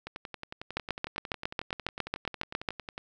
two click trains, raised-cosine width 0.3 ms, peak -13 / -22 dBFS, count 15 / 33, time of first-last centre 0.77-2.688 / 0.07-2.979 s, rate 7.3 / 11 Hz, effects none

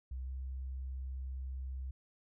sine tone with pitch glide, 64.3 to 65.35 Hz, C2 to C2, -30 to -1 cents, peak -38 dBFS, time 0.11-1.91 s, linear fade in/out 5 ms, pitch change +29 cents, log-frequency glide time 0.24-0.29 s, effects none

